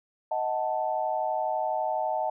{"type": "chord", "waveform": "sine", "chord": "D# diminished", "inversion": "none", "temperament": "equal with one note detuned", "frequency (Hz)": [628, 740, 880], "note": ["D#5", "F#5", "A5"], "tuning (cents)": [16, 0, 0], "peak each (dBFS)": -30, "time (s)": [0.31, 2.3], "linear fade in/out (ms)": 5, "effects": []}